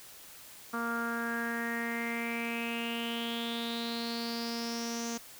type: tone with low-pass filter sweep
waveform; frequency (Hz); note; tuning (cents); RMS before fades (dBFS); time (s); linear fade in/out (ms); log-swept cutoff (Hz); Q
sawtooth; 233.1; A#3; 0; -35; 0.73-5.18; 10; 1300 to 6400; 7.9
effects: white hiss -51 dBFS RMS until 5.39 s